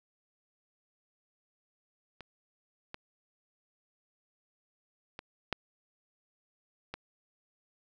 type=clicks; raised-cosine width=0.3 ms; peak=-29 / -24 / -25 / -14 / -22 dBFS; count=5; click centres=2.207 / 2.944 / 5.191 / 5.527 / 6.94 s; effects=none